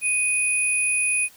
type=tone pair together; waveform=sine; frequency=2489 / 9864 Hz; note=D#7 / D#9; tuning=0 / -16 cents; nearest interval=2 octaves; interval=2384 cents; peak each=-21 / -22 dBFS; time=0.01-1.29 s; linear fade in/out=50 ms; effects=tanh soft clip ceiling -11 dBFS + white hiss -51 dBFS RMS until 1.36 s